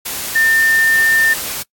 sine tone in noise, 1800 Hz, A6, 39 cents sharp, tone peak -10 dBFS, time 0.35-1.34 s, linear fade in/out 10 ms, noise white, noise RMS -23 dBFS, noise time 0.05-1.63 s, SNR +10 dB, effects noise-tail reverb RT60 0.1 s tail -26 dB re dry + AAC 64 kbps

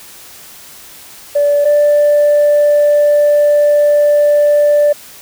sine tone pair in turn, 579 / 587.4 Hz, D5 / D5, -25 / 0 cents, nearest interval unison, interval 25 cents, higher second, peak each -7 / -5 dBFS, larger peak second, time 1.35-1.65 / 1.65-4.93 s, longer second, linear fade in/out 10 ms, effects tanh soft clip ceiling -4 dBFS + white hiss -36 dBFS RMS until 5.21 s

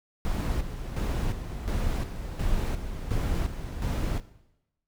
brown noise with tremolo, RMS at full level -27 dBFS, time 0.25-4.2 s, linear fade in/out 0 ms, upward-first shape square, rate 1.4 Hz, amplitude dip 60%, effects noise-tail reverb RT60 0.9 s tail -17 dB re dry

